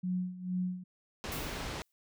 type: tone with tremolo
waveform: sine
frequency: 182.1 Hz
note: F#3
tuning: 27 cents flat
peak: -29 dBFS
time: 0.03-0.84 s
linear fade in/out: 10 ms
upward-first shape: sine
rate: 2.2 Hz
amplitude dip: 80%
type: low-pass noise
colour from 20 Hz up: pink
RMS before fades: -39 dBFS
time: 1.24-1.82 s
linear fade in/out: 0 ms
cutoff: 5700 Hz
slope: 12 dB/octave
type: noise with exponential decay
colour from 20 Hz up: blue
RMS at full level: -40 dBFS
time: 1.32-1.92 s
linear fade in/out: 0 ms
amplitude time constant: 130 ms
effects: none